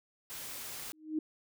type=noise; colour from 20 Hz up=white; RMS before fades=-43 dBFS; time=0.3-0.92 s; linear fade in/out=0 ms
type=tone with exponential growth; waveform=sine; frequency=311.1 Hz; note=D#4; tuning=in tune; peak=-27 dBFS; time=0.93-1.19 s; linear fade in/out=5 ms; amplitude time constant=56 ms
effects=none